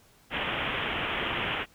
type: low-pass noise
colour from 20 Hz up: white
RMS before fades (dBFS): -31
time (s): 0.3-1.66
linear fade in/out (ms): 50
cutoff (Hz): 3300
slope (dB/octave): 96
effects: pink hiss -60 dBFS RMS until 1.74 s